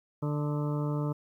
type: harmonic tone with a mistuned harmonic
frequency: 147.8 Hz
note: D3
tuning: 11 cents sharp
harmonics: 1 / 2 / 3 / 4 / 6 / 7 / 8 / 9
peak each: -29 / -35 / -39 / -41 / -45 / -46 / -47 / -48 dBFS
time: 0.22-1.13 s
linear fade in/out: 10 ms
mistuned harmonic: 9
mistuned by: -47 cents
effects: 11-bit